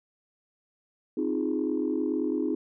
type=chord; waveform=sine; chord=F minor seventh; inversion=second; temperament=equal; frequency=261.6 / 311.1 / 349.2 / 415.3 Hz; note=C4 / Eb4 / F4 / Ab4; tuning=0 / 0 / 0 / 0 cents; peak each=-30 / -28 / -32 / -32 dBFS; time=1.17-2.55 s; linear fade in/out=5 ms; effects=tanh soft clip ceiling -17 dBFS